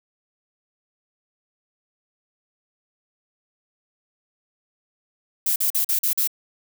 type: noise bursts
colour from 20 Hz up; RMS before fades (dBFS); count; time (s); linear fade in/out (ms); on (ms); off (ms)
violet; -21; 6; 5.46-6.275; 5; 100; 43
effects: none